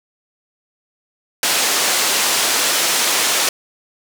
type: band-pass noise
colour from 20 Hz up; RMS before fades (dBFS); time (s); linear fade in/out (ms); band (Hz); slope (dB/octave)
white; -17; 1.43-3.49; 2; 310 to 8100; 12
effects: none